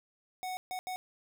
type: tone bursts at uneven times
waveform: square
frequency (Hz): 740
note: F#5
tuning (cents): 0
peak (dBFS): -36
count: 3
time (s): 0.43-0.57 / 0.71-0.79 / 0.87-0.96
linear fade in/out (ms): 0
effects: none